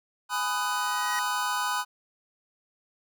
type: chord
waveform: square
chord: G# minor seventh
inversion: none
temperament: just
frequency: 830.6 / 996.7 / 1245.9 / 1495.1 Hz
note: G#5 / B5 / D#6 / F#6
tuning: 0 / +16 / +2 / +18 cents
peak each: -35 / -31 / -33 / -33 dBFS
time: 0.29-1.85 s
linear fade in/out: 50 ms
type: tone with exponential growth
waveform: square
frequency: 1903 Hz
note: A#6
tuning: 35 cents sharp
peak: -30 dBFS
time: 0.59-1.19 s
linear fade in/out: 0 ms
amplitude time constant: 130 ms
effects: none